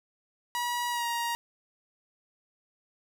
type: tone with pitch glide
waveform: sawtooth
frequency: 965 to 941.9 Hz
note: B5 to A#5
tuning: -40 to +18 cents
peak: -25 dBFS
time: 0.55-1.35 s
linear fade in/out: 0 ms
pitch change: -42 cents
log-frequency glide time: 0.9-1.06 s
effects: 10-bit